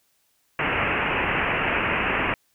white low-pass noise, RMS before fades -24 dBFS, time 0.59-2.34 s, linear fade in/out 2 ms, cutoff 2800 Hz, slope 96 dB/octave, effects white hiss -67 dBFS RMS until 2.54 s

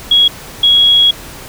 sine tone pair in turn, 3322 / 3322 Hz, G#7 / G#7, 0 / 0 cents, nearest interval unison, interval 0 cents, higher neither, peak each -5 dBFS, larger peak neither, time 0.11-0.28 / 0.63-1.11 s, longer second, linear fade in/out 5 ms, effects pink hiss -31 dBFS RMS until 1.48 s

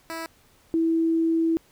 10% pulse / sine tone pair in turn, 327.6 / 327.6 Hz, E4 / E4, -11 / -11 cents, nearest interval unison, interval 0 cents, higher neither, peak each -23 / -19 dBFS, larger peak second, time 0.1-0.26 / 0.74-1.57 s, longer second, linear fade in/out 0 ms, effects pink hiss -59 dBFS RMS until 1.71 s

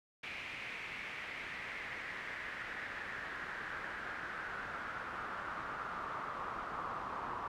brown noise with band-pass filter sweep, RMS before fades -43 dBFS, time 0.23-7.48 s, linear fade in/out 5 ms, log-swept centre 2400 to 1100 Hz, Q 3.9, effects none

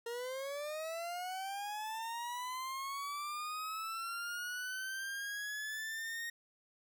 40% pulse linear sweep, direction up, 461.8 to 1864.7 Hz, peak -38 dBFS, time 0.06-6.3 s, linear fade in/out 5 ms, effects none

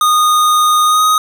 square tone with pitch glide, 1232 to 1251.4 Hz, D#6 to D#6, -17 to +10 cents, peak -9 dBFS, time 0.01-1.18 s, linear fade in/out 2 ms, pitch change +27 cents, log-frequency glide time 0.85-1.03 s, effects none

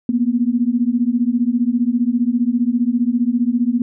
sine beating tone pair, 233.1 / 248.1 Hz, A#3 / B3, 0 / +8 cents, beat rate 15 Hz, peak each -17 dBFS, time 0.09-3.82 s, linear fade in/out 2 ms, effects none

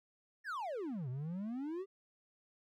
triangle exponential two-way sweep, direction down then up, 1864.7 to 121.4 to 403.3 Hz, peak -36 dBFS, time 0.44-1.86 s, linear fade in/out 50 ms, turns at 1.09 s, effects none

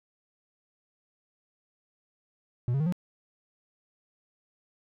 triangle tone with pitch steps, 121.5 / 137.96 / 156.66 / 177.89 Hz, B2 / C#3 / D#3 / F3, -28 / -8 / +12 / +32 cents, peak -22 dBFS, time 2.68-2.924 s, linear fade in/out 0 ms, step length 61 ms, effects none

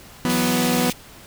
sawtooth chord, E suspended second, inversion none, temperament equal, 164.81 / 185 / 246.9 Hz, E3 / F#3 / B3, 0 / 0 / 0 cents, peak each -22 / -21 / -16 dBFS, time 0.25-0.9 s, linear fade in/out 0 ms
pink high-pass noise, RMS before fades -28 dBFS, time 0.29-0.93 s, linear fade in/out 10 ms, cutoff 2100 Hz, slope 48 dB/octave
effects pink hiss -44 dBFS RMS until 1.26 s

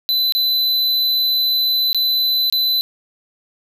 square tone with dropouts, 4013 Hz, B7, 27 cents sharp, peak -15 dBFS, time 0.09-2.81 s, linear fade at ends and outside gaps 0 ms, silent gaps 0.323-0.35 / 1.93-1.946 / 2.499-2.525 s, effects none

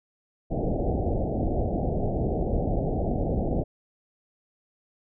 pink low-pass noise, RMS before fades -26 dBFS, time 0.5-3.64 s, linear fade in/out 20 ms, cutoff 770 Hz, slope 96 dB/octave, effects none

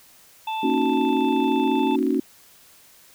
harmonic tone, 880 Hz, A5, in tune, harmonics 1 / 3 / 4, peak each -25 / -35 / -37 dBFS, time 0.47-1.96 s, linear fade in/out 5 ms
sine chord, D# minor seventh, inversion second, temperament equal, 233.1 / 277.2 / 311.1 / 370 Hz, A#3 / C#4 / D#4 / F#4, 0 / 0 / 0 / 0 cents, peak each -26 / -22 / -26 / -25 dBFS, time 0.63-2.2 s, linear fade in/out 5 ms
click train, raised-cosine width 0.3 ms, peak -29 dBFS, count 38, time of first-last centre 0.7-2.145 s, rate 25.6 Hz
effects white hiss -52 dBFS RMS until 3.14 s

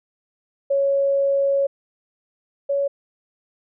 sine tone pair in turn, 554.4 / 560.2 Hz, C#5 / C#5, 0 / +18 cents, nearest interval unison, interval 18 cents, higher second, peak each -16 / -18 dBFS, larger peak first, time 0.7-1.67 / 2.69-2.88 s, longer first, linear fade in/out 10 ms, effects none

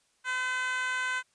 10% pulse tone with high-pass filter, 509 Hz, C5, 48 cents flat, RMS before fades -31 dBFS, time 0.24-1.23 s, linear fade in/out 50 ms, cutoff 1300 Hz, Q 9.7, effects white hiss -70 dBFS RMS until 1.34 s + resampled to 22050 Hz

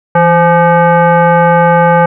sine tone with frequency modulation, 166.2 Hz, E3, 15 cents sharp, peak -4 dBFS, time 0.15-2.06 s, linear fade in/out 5 ms, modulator 686 Hz, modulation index 1.6, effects none

